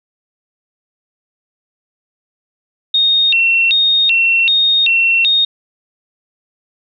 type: tone with vibrato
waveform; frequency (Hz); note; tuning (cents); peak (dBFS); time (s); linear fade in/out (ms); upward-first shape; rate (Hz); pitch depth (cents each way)
sine; 3172; G7; +20; -9; 2.94-5.45; 5; square; 1.3; 270
effects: none